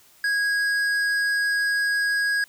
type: tone with tanh clipping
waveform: triangle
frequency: 1649 Hz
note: G#6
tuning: 13 cents flat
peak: -22 dBFS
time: 0.24-2.44 s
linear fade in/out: 2 ms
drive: 15 dB
effects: white hiss -55 dBFS RMS until 2.48 s